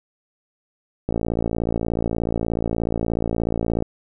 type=click train; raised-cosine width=2 ms; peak=-9 dBFS; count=156; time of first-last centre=1.09-3.824 s; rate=56.7 Hz; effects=none